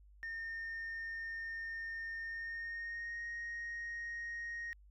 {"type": "tone with pitch glide", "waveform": "sine", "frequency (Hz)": [1824, 1868.8], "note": ["A#6", "A#6"], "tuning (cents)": [-38, 4], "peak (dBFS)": -38, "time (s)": [0.23, 4.73], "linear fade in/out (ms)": 0, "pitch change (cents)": 42, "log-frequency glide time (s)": [2.22, 3.25], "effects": ["tanh soft clip ceiling -38 dBFS", "added 50 Hz sine -58 dBFS peak until 4.9 s"]}